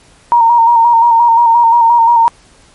sine tone with vibrato, 932.3 Hz, A#5, in tune, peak -4 dBFS, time 0.32-2.28 s, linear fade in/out 0 ms, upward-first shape square, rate 5.7 Hz, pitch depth 32 cents each way, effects pink hiss -45 dBFS RMS until 2.74 s + MP3 48 kbps

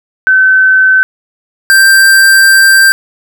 sine / square tone pair in turn, 1528 / 1573.7 Hz, G6 / G6, -45 / +6 cents, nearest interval minor second, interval 51 cents, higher second, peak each -3 dBFS, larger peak neither, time 0.27-1.03 / 1.7-2.92 s, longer second, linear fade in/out 0 ms, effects none

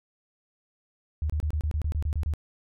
sine tone bursts, 76 Hz, D#2, 40 cents flat, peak -24 dBFS, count 11, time 1.22-2.337 s, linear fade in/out 0 ms, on 77 ms, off 27 ms, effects none

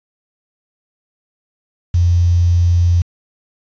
sine tone with quantisation, 87 Hz, F2, 6 cents flat, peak -9 dBFS, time 1.94-3.02 s, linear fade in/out 5 ms, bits 6, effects resampled to 16000 Hz

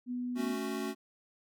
sine tone, 246.9 Hz, B3, in tune, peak -33 dBFS, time 0.06-0.57 s, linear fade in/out 50 ms
square chord, F# minor, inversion first, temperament equal, 220 / 277.2 / 370 Hz, A3 / C#4 / F#4, 0 / 0 / 0 cents, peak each -39 dBFS, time 0.35-0.95 s, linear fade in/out 50 ms
effects none

